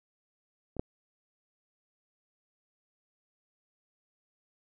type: clicks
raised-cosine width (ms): 2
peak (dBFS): -29 / -16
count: 2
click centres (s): 0.767 / 0.795
effects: none